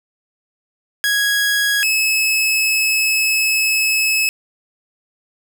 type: tone pair in turn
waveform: sawtooth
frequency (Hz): 1658 / 2589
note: G#6 / E7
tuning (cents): -3 / -32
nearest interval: minor sixth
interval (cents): 771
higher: second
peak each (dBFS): -11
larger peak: neither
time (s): 1.04-1.83 / 1.83-4.29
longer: second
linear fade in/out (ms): 0
effects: none